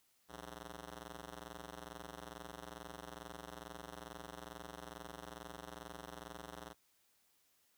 5% pulse ring-modulated tone, 117.7 Hz, A#2, 17 cents sharp, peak -34 dBFS, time 0.28-6.75 s, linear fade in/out 50 ms, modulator 47.7 Hz, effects white hiss -74 dBFS RMS until 7.77 s

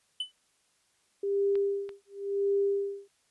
triangle tone with exponential decay, 3009 Hz, F#7, 28 cents sharp, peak -25 dBFS, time 0.2-0.32 s, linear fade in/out 5 ms, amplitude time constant 25 ms
sine tone with tremolo, 398.8 Hz, G4, 30 cents sharp, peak -23 dBFS, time 1.23-3.08 s, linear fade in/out 5 ms, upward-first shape sine, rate 0.93 Hz, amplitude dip 100%
clicks, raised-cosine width 0.3 ms, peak -30 dBFS, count 2, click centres 1.555 / 1.892 s
effects white hiss -70 dBFS RMS until 3.3 s + resampled to 24000 Hz

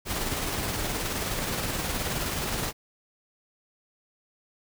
pink noise with tremolo, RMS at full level -29 dBFS, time 0.05-2.73 s, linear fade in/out 50 ms, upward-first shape square, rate 19 Hz, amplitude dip 25%, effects none

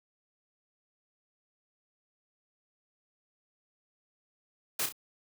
white noise with echo, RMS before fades -31 dBFS, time 4.79-4.86 s, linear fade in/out 5 ms, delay 32 ms, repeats 2, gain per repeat -7 dB, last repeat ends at 4.924 s, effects high-pass 100 Hz 12 dB/octave

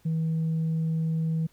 sine tone, 161.2 Hz, E3, 38 cents flat, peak -22 dBFS, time 0.05-1.47 s, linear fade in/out 10 ms, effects tanh soft clip ceiling -22 dBFS + pink hiss -63 dBFS RMS until 1.52 s

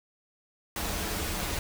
pink noise with comb filter, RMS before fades -32 dBFS, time 0.76-1.59 s, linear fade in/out 2 ms, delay 7.8 ms, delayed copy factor -0.6, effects none

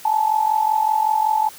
sine tone with amplitude modulation, 868 Hz, A5, 24 cents flat, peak -12 dBFS, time 0.05-1.49 s, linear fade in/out 5 ms, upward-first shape sine, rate 45.3 Hz, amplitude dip 75%, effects white hiss -41 dBFS RMS until 1.58 s

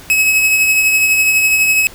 45% pulse tone with tremolo, 2566 Hz, E7, 47 cents flat, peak -8 dBFS, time 0.1-1.87 s, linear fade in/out 0 ms, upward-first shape triangle, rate 12 Hz, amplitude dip 40%, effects pink hiss -37 dBFS RMS until 1.94 s

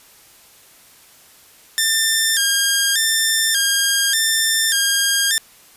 10% pulse tone with vibrato, 1700 Hz, G#6, 40 cents sharp, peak -6 dBFS, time 1.78-5.38 s, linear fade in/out 0 ms, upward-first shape square, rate 0.85 Hz, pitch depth 88 cents each way, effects white hiss -48 dBFS RMS until 5.76 s + resampled to 32000 Hz

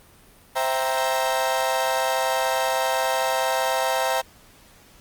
35% pulse chord, C dominant seventh, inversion none, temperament equal, 523.3 / 659.3 / 784 / 932.3 Hz, C5 / E5 / G5 / Bb5, 0 / 0 / 0 / 0 cents, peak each -25 dBFS, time 0.55-4.22 s, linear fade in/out 20 ms, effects pink hiss -52 dBFS RMS until 5 s + Opus 32 kbps

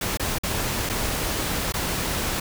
pink noise with dropouts, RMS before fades -26 dBFS, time 0.01-2.4 s, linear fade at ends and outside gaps 5 ms, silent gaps 0.173-0.196 / 0.385-0.434 / 0.892-0.896 / 1.723-1.739 s, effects none

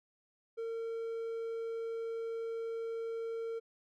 triangle tone, 456.1 Hz, A#4, 38 cents flat, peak -34 dBFS, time 0.57-3.6 s, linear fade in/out 20 ms, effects none

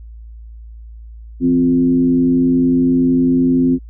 sine tone with frequency modulation, 259.6 Hz, C4, 13 cents flat, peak -10 dBFS, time 1.4-3.79 s, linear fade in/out 50 ms, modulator 90.8 Hz, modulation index 0.58, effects added 56 Hz sine -32 dBFS peak until 3.89 s

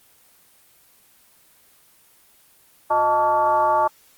sine tone with frequency modulation, 881 Hz, A5, 2 cents sharp, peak -15 dBFS, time 2.9-3.88 s, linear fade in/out 10 ms, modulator 261 Hz, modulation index 1.1, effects white hiss -55 dBFS RMS until 4.17 s + Opus 24 kbps

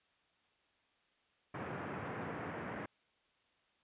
pink band-pass noise, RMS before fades -43 dBFS, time 1.54-2.86 s, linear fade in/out 5 ms, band 110 to 2000 Hz, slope 24 dB/octave, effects white hiss -74 dBFS RMS until 3.83 s + resampled to 8000 Hz

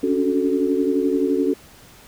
sine chord, D major seventh, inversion third, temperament equal with one note detuned, 277.2 / 288.8 / 370 / 440 Hz, C#4 / D4 / F#4 / A4, 0 / -29 / 0 / 0 cents, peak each -21 / -25 / -22 / -23 dBFS, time 0.03-1.54 s, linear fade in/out 5 ms, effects pink hiss -47 dBFS RMS until 2.07 s

